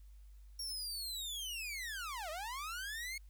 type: linear two-way sweep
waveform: sawtooth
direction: down then up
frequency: 5588 to 598 to 2197 Hz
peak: -37 dBFS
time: 0.59-3.18 s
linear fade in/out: 5 ms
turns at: 2.3 s
effects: added 50 Hz sine -53 dBFS peak until 3.29 s + white hiss -75 dBFS RMS until 3.29 s